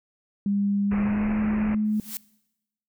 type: tone with pitch glide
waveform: sine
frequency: 201.1 to 213.1 Hz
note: G3 to G#3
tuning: +44 to +45 cents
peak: -21 dBFS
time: 0.46-2 s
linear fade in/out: 2 ms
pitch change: +101 cents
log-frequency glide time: 0.86-1.31 s
type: low-pass noise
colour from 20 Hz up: pink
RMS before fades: -34 dBFS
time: 0.91-1.75 s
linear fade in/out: 5 ms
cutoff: 2600 Hz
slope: 96 dB/octave
type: noise with exponential growth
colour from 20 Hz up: blue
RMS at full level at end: -30 dBFS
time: 1.85-2.17 s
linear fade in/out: 1 ms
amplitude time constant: 68 ms
effects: noise-tail reverb RT60 0.9 s tail -21 dB re dry